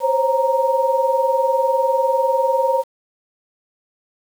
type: tone cluster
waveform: sine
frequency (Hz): 521 / 541 / 933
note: C5 / C#5 / A#5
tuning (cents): -7 / -42 / +1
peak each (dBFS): -19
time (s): 0-2.84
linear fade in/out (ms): 50
effects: 7-bit